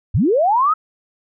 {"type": "linear sweep", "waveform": "sine", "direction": "up", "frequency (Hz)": [65.41, 1309], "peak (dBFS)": -12, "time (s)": [0.14, 0.74], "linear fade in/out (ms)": 10, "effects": []}